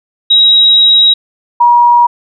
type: tone pair in turn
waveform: sine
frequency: 3828 / 957 Hz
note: A#7 / A#5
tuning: +45 / +45 cents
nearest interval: 2 octaves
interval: 2400 cents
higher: first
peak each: -3 dBFS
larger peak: neither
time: 0.3-1.14 / 1.6-2.07 s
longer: first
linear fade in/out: 10 ms
effects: none